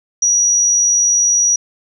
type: tone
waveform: sine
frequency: 5800 Hz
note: F#8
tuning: 35 cents flat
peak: -10 dBFS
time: 0.22-1.56 s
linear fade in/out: 5 ms
effects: none